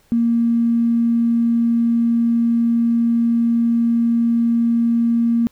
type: tone with tanh clipping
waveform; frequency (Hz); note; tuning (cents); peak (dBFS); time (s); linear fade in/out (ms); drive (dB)
triangle; 233.1; A#3; 0; -13; 0.12-5.47; 0; 3
effects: pink hiss -57 dBFS RMS until 5.51 s

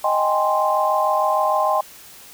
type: chord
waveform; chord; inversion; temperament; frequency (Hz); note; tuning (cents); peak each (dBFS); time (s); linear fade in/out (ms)
sine; Ab major seventh; second; equal; 622.3 / 784 / 830.6 / 1046.5; Eb5 / G5 / Ab5 / C6; 0 / 0 / 0 / 0; -21 / -22 / -24 / -20; 0.04-1.81; 5
effects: white hiss -43 dBFS RMS until 2.33 s

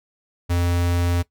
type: tone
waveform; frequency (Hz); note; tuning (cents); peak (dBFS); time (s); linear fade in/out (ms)
square; 87.2; F2; -2; -19; 0.49-1.23; 20
effects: noise-tail reverb RT60 0.1 s tail -17 dB re dry

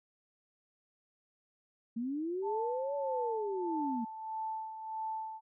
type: linear two-way sweep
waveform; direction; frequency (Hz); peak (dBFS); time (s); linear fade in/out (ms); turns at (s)
sine; up then down; 222.3 to 573 to 222.3; -33; 1.96-4.05; 10; 2.95
type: tone with tremolo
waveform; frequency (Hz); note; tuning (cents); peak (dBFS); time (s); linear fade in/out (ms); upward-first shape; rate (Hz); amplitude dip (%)
sine; 880; A5; 0; -34; 2.42-5.41; 50; sine; 1.6; 60
effects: none

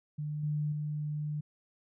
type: tone with level steps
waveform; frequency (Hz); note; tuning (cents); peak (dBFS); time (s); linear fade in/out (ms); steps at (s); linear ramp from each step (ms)
sine; 149.8; D3; +35; -33 / -29 / -32; 0.18-1.41; 10; 0.43 / 0.72; 5
effects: none

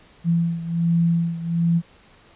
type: beating tone pair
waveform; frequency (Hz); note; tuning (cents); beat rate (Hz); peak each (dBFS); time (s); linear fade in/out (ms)
sine; 168.2 / 169.5; E3 / E3; +35 / +49; 1.3; -19 / -23; 0.24-1.82; 50
effects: pink hiss -52 dBFS RMS until 2.35 s + resampled to 8000 Hz

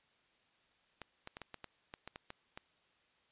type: clicks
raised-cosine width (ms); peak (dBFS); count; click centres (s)
0.3; -29; 11; 1.017 / 1.274 / 1.369 / 1.417 / 1.543 / 1.643 / 1.939 / 2.076 / 2.159 / 2.304 / 2.575
effects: white hiss -72 dBFS RMS until 3.31 s + resampled to 8000 Hz

